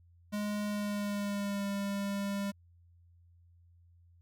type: tone with pitch glide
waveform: square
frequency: 207.7 to 200 Hz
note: G#3 to G3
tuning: 0 to +35 cents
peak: -33 dBFS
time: 0.32-2.52 s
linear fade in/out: 20 ms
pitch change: -65 cents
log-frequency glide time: 0.65-1.65 s
effects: added 86 Hz sine -59 dBFS peak until 4.21 s